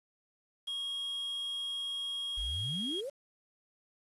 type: tone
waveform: triangle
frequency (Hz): 3271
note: G#7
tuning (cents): -27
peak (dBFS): -33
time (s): 0.67-3.01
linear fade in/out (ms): 10
type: exponential sweep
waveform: sine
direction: up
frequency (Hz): 43.79 to 590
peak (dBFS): -36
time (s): 2.37-3.1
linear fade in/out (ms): 10
effects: resampled to 24000 Hz + 9-bit